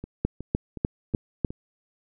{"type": "two click trains", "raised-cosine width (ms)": 3, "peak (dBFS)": [-9, -22], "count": [5, 5], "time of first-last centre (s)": [[0.25, 1.448], [0.04, 1.505]], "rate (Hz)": [3.34, 2.73], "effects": []}